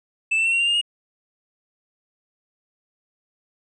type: tone with pitch steps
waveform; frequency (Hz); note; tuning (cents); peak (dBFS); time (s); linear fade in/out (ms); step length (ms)
triangle; 2637 / 2672 / 2708 / 2744 / 2781 / 2818 / 2856; E7 / E7 / E7 / F7 / F7 / F7 / F7; 0 / +23 / +46 / -31 / -8 / +15 / +38; -16; 0.31-0.814; 10; 72
effects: resampled to 22050 Hz